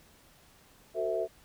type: tone cluster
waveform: sine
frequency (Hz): 371 / 450.2 / 519 / 656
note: F#4 / A4 / C5 / E5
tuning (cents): +5 / +40 / -14 / -9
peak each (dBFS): -35 / -34 / -39 / -31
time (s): 0.94-1.28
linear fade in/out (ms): 50
effects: pink hiss -60 dBFS RMS until 1.44 s